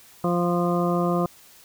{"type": "harmonic tone", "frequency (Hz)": 174.61, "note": "F3", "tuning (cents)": 0, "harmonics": [1, 2, 3, 4, 6, 7], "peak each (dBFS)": [-23, -26, -28, -29, -31, -31], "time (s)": [0.24, 1.26], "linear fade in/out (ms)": 2, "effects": ["white hiss -51 dBFS RMS until 1.64 s"]}